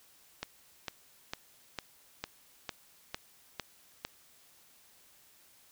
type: click train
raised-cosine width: 0.2 ms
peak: -18 dBFS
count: 9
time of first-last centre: 0.43-4.05 s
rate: 2.21 Hz
effects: white hiss -62 dBFS RMS until 5.71 s